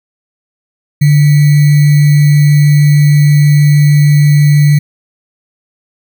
sine tone with sample-and-hold, 146.83 Hz, D3, in tune, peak -3 dBFS, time 1.01-4.79 s, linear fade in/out 10 ms, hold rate 2100 Hz, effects none

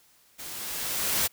white noise with level ramp, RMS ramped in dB -40 to -24 dBFS, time 0.38-1.28 s, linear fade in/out 20 ms, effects white hiss -61 dBFS RMS until 1.32 s

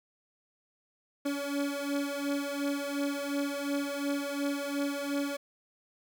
30% pulse beating tone pair, 282.1 / 284.9 Hz, C#4 / C#4, +30 / +48 cents, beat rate 2.8 Hz, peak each -30 / -32 dBFS, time 1.25-5.37 s, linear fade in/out 10 ms, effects none

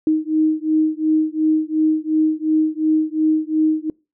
sine beating tone pair, 311.1 / 313.9 Hz, D#4 / D#4, 0 / +15 cents, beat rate 2.8 Hz, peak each -18 dBFS, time 0.07-3.9 s, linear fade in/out 2 ms, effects noise-tail reverb RT60 0.3 s tail -26 dB re dry

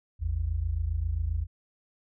sine tone pair together, 54.21 / 81.7 Hz, A1 / E2, -25 / -15 cents, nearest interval perfect fifth, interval 710 cents, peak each -30 / -28 dBFS, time 0.19-1.47 s, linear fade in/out 50 ms, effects none

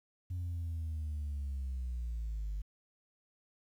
sine linear sweep, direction down, 90.1 to 48.74 Hz, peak -33 dBFS, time 0.3-2.62 s, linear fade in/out 10 ms, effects tanh soft clip ceiling -33 dBFS + 11-bit

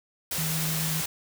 sine tone in noise, 158.8 Hz, D#3, 36 cents sharp, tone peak -29 dBFS, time 0.38-1.01 s, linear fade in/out 5 ms, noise white, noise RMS -30 dBFS, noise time 0.31-1.06 s, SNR -2 dB, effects none

